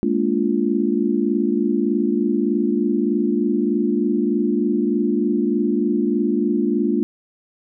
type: chord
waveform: sine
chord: Bb dominant seventh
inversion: third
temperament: just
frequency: 209.8 / 233.1 / 291.4 / 349.6 Hz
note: Ab3 / Bb3 / D4 / F4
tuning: +18 / 0 / -13 / +2 cents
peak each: -22 dBFS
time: 0.03-7.03 s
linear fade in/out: 0 ms
effects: none